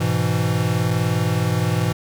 square chord, E major, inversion first, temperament equal, 103.83 / 123.47 / 164.81 Hz, G#2 / B2 / E3, 0 / 0 / 0 cents, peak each -23 / -23 / -23 dBFS, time 0-1.93 s, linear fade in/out 10 ms, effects none

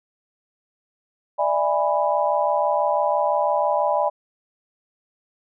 sine chord, E dominant seventh, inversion third, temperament just, 593.3 / 659.3 / 824.1 / 988.9 Hz, D5 / E5 / G#5 / B5, +18 / 0 / -14 / +2 cents, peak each -22 / -25 / -23 / -24 dBFS, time 1.38-4.1 s, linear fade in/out 20 ms, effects none

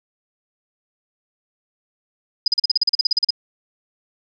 sine tone bursts, 4978 Hz, D#8, in tune, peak -12 dBFS, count 15, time 2.46-3.306 s, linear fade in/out 5 ms, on 20 ms, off 39 ms, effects none

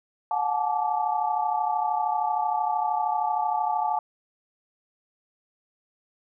sine tone cluster, 723 / 839 / 872 / 1164 Hz, F#5 / G#5 / A5 / D6, -40 / +17 / -16 / -16 cents, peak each -28 / -29 / -26 / -34 dBFS, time 0.31-3.99 s, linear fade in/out 2 ms, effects none

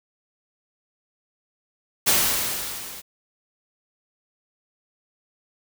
white noise with level ramp, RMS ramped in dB -17 to -39 dBFS, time 2.06-3.02 s, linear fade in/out 20 ms, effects none

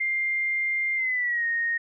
sine tone with pitch glide, 2100 to 1860.1 Hz, C7 to A#6, +6 to -4 cents, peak -23 dBFS, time 0-1.78 s, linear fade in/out 10 ms, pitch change -210 cents, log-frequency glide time 0.96-1.45 s, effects none

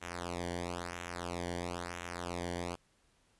sawtooth tone with flanger, 87.31 Hz, F2, in tune, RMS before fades -40 dBFS, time 0.01-2.76 s, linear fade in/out 20 ms, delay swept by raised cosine 0.21 to 0.78 ms, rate 1 Hz, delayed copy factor -0.9, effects pink hiss -71 dBFS RMS until 3.39 s + resampled to 24000 Hz

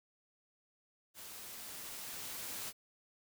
white noise with level ramp, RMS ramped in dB -50 to -42 dBFS, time 1.14-2.73 s, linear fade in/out 50 ms, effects none

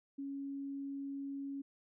sine tone, 277.2 Hz, C#4, in tune, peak -39 dBFS, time 0.18-1.62 s, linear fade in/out 10 ms, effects none

